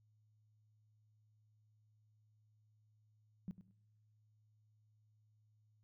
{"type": "tone with echo", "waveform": "sine", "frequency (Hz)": 185, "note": "F#3", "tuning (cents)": 0, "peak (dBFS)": -40, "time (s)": [3.48, 3.51], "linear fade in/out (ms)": 0, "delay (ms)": 100, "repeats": 2, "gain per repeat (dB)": -13, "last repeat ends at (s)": 3.71, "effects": ["noise-tail reverb RT60 1.0 s tail -23 dB re dry", "added 107 Hz sine -70 dBFS peak until 5.83 s"]}